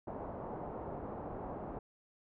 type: low-pass noise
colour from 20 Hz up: white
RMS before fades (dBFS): -43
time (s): 0.07-1.79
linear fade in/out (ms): 5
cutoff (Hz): 850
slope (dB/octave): 24
effects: none